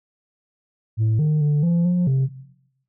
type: tone with pitch steps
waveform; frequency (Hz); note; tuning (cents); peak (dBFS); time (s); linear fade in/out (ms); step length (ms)
sine; 110.2 / 152.8 / 147.5 / 170.8 / 177.8 / 133.1; A2 / D#3 / D3 / F3 / F3 / C3; +3 / -31 / +8 / -38 / +31 / +30; -13; 0.97-2.29; 50; 220
effects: noise-tail reverb RT60 0.9 s tail -19 dB re dry + tanh soft clip ceiling -15 dBFS